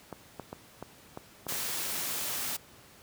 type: clicks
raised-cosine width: 1 ms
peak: -24 dBFS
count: 7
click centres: 0.127 / 0.397 / 0.529 / 0.826 / 1.174 / 1.467 / 1.523 s
type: noise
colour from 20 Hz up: white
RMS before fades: -34 dBFS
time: 1.48-2.57 s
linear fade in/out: 10 ms
effects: pink hiss -55 dBFS RMS until 3.02 s + high-pass 80 Hz 12 dB/octave